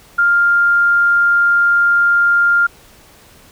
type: tone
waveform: sine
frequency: 1400 Hz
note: F6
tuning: 4 cents sharp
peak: -9 dBFS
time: 0.18-2.67 s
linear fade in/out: 10 ms
effects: pink hiss -45 dBFS RMS until 3.51 s